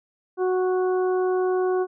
harmonic tone, 369.1 Hz, F#4, 4 cents flat, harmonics 1 / 2 / 3 / 4, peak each -20 / -30 / -34 / -38 dBFS, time 0.37-1.87 s, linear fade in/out 50 ms, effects none

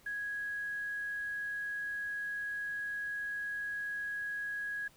sine tone with quantisation, 1661.2 Hz, G#6, in tune, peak -35 dBFS, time 0.06-4.88 s, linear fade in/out 5 ms, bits 10, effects pink hiss -63 dBFS RMS until 4.96 s

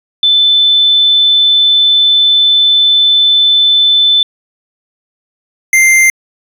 sine / square tone pair in turn, 3520 / 2093 Hz, A7 / C7, 0 / 0 cents, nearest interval major sixth, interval 900 cents, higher first, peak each -5 dBFS, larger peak neither, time 0.23-4.23 / 5.73-6.1 s, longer first, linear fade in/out 2 ms, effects resampled to 32000 Hz

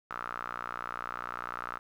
sawtooth tone with band-pass filter, 60.1 Hz, B1, 46 cents flat, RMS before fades -39 dBFS, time 0.1-1.79 s, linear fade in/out 10 ms, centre 1300 Hz, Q 6.3, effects 11-bit

